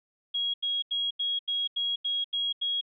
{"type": "tone bursts", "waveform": "sine", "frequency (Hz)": 3300, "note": "G#7", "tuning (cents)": -12, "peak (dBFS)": -26, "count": 9, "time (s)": [0.34, 2.812], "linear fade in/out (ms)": 10, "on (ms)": 200, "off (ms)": 84, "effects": []}